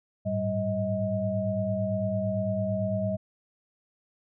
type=tone cluster; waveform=sine; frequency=102.5 / 111.4 / 194 / 632 Hz; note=G#2 / A2 / G3 / D#5; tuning=-22 / +22 / -18 / +27 cents; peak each=-33 / -34 / -30 / -29 dBFS; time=0.25-3.17 s; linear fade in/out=20 ms; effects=none